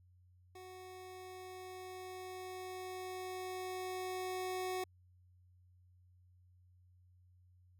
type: tone with level ramp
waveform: 25% pulse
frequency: 370 Hz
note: F#4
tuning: in tune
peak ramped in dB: -47 to -33 dBFS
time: 0.55-4.84 s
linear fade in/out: 5 ms
effects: added 90 Hz sine -63 dBFS peak until 7.79 s